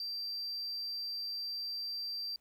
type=tone; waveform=sine; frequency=4699 Hz; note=D8; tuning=in tune; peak=-34 dBFS; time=0-2.36 s; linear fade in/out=2 ms; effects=tanh soft clip ceiling -35 dBFS + pink hiss -75 dBFS RMS until 2.4 s

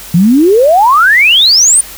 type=exponential sweep; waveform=sine; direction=up; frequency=161.2 to 9397 Hz; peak=-3 dBFS; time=0.14-1.81 s; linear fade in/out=5 ms; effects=added 50 Hz sine -38 dBFS peak until 1.97 s + white hiss -29 dBFS RMS until 1.97 s

